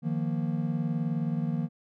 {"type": "chord", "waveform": "triangle", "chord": "Eb suspended second", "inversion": "none", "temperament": "equal", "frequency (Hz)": [155.56, 174.61, 233.1], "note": ["Eb3", "F3", "Bb3"], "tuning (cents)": [0, 0, 0], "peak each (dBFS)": [-28, -30, -30], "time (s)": [0.02, 1.69], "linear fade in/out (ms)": 50, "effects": []}